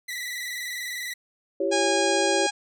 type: tone with vibrato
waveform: sawtooth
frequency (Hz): 1975.5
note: B6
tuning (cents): 0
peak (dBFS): -27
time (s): 0.08-1.14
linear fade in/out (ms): 10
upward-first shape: square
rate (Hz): 20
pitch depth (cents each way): 45
type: chord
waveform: sine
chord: C# diminished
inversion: first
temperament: equal with one note detuned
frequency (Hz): 335.8 / 392 / 554.4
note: E4 / G4 / C#5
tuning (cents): +32 / 0 / 0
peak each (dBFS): -28 / -26 / -26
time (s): 1.6-2.47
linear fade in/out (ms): 5
type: harmonic tone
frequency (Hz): 820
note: G#5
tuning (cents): -22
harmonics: 1 / 2 / 3 / 4 / 5 / 6 / 7 / 8 / 9 / 10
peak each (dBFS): -27 / -30 / -32 / -33 / -34 / -35 / -35 / -36 / -37 / -37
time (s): 1.71-2.51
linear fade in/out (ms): 20
effects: none